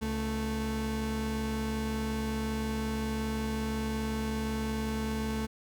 35% pulse tone pair together, 69.35 / 220 Hz, C#2 / A3, +1 / 0 cents, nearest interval octave + minor sixth, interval 1999 cents, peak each -34 / -30 dBFS, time 0.01-5.47 s, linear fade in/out 20 ms, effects none

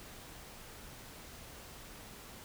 silence, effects pink hiss -51 dBFS RMS until 2.44 s

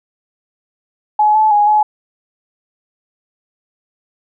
sine tone with pitch steps, 847 / 865 / 829 / 848 Hz, G#5 / A5 / G#5 / G#5, +34 / -30 / -3 / +36 cents, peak -8 dBFS, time 1.19-1.83 s, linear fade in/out 5 ms, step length 160 ms, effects none

